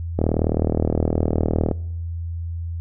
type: click train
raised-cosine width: 2 ms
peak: -6 dBFS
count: 61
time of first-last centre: 0.19-1.713 s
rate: 39.4 Hz
effects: noise-tail reverb RT60 0.8 s tail -22 dB re dry + added 84 Hz sine -25 dBFS peak until 2.8 s